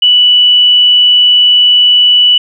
sine tone, 2960 Hz, F#7, in tune, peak -3 dBFS, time 0.02-2.38 s, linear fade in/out 5 ms, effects none

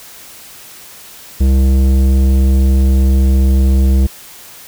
sine tone with tanh clipping, 66.2 Hz, C2, 21 cents sharp, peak -9 dBFS, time 1.4-4.07 s, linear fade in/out 10 ms, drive 13 dB, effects white hiss -36 dBFS RMS until 4.67 s

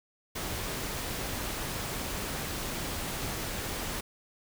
pink noise, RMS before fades -35 dBFS, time 0.35-4.01 s, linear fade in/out 10 ms, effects none

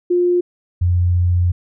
sine tone pair in turn, 354.1 / 88.53 Hz, F4 / F2, +24 / +24 cents, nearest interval 2 octaves, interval 2400 cents, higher first, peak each -12 dBFS, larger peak neither, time 0.1-0.41 / 0.81-1.52 s, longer second, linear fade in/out 10 ms, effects none

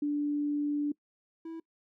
sine / triangle tone pair in turn, 292.3 / 327.1 Hz, D4 / E4, -8 / -13 cents, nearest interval major second, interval 195 cents, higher second, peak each -27 / -36 dBFS, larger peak first, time 0.02-0.92 / 1.45-1.6 s, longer first, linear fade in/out 5 ms, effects noise-tail reverb RT60 0.1 s tail -23 dB re dry

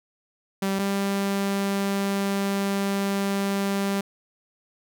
sawtooth tone pair in turn, 194.8 / 197.86 Hz, G3 / G3, -11 / +16 cents, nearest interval unison, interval 27 cents, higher second, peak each -19 dBFS, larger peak neither, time 0.62-0.79 / 0.79-4.01 s, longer second, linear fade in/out 5 ms, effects none

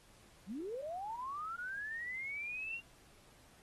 sine linear sweep, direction up, 164.81 to 2794 Hz, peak -39 dBFS, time 0.46-2.82 s, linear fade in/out 50 ms, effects pink hiss -64 dBFS RMS until 3.62 s + AAC 32 kbps

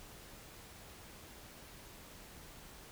silence, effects pink hiss -54 dBFS RMS until 2.91 s

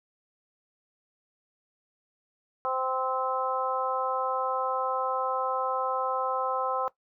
harmonic tone, 260 Hz, C4, 11 cents flat, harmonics 2 / 3 / 4 / 5, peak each -32 / -32 / -32 / -32 dBFS, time 2.65-6.88 s, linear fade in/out 0 ms, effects noise-tail reverb RT60 0.1 s tail -17 dB re dry

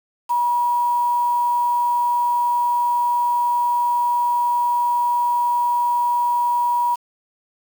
sine tone with quantisation, 963 Hz, B5, 44 cents flat, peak -16 dBFS, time 0.29-6.96 s, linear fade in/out 20 ms, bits 6, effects none

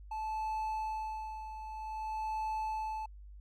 triangle tone with tremolo, 871 Hz, A5, 18 cents flat, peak -31 dBFS, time 0.11-3.06 s, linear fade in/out 5 ms, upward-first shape sine, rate 0.52 Hz, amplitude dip 65%, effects added 50 Hz sine -48 dBFS peak until 3.4 s

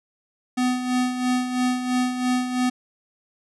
square tone with tremolo, 250.9 Hz, B3, 28 cents sharp, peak -19 dBFS, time 0.57-2.7 s, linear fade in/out 10 ms, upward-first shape sine, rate 3 Hz, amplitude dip 60%, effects resampled to 24000 Hz

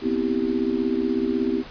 sine chord, C major seventh, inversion third, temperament just, 245.3 / 261.6 / 327 / 392.4 Hz, B3 / C4 / E4 / G4, -12 / 0 / -14 / +2 cents, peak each -26 dBFS, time 0.01-1.64 s, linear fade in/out 50 ms, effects pink hiss -41 dBFS RMS until 1.7 s + resampled to 11025 Hz

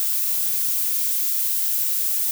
violet noise with high-pass filter sweep, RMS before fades -22 dBFS, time 0-2.31 s, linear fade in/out 0 ms, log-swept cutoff 1000 to 200 Hz, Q 1, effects none

